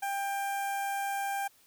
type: tone with notch filter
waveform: sawtooth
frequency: 794 Hz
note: G5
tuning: 22 cents sharp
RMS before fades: -33 dBFS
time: 0.02-1.48 s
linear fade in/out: 10 ms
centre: 4200 Hz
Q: 0.81
effects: white hiss -63 dBFS RMS until 1.66 s